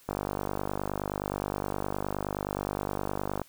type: click train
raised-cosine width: 1 ms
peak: -16 dBFS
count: 166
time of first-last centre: 0.09-3.417 s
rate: 49.6 Hz
effects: white hiss -58 dBFS RMS until 3.48 s